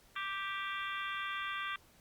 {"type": "harmonic tone with a mistuned harmonic", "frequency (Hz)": 392, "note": "G4", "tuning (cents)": 0, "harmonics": [3, 4, 5, 6, 7, 8, 9], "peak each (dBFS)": [-40, -42, -44, -46, -47, -48, -49], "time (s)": [0.16, 1.76], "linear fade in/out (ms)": 2, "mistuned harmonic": 8, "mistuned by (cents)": 53, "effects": ["pink hiss -64 dBFS RMS until 2 s", "Opus 48 kbps"]}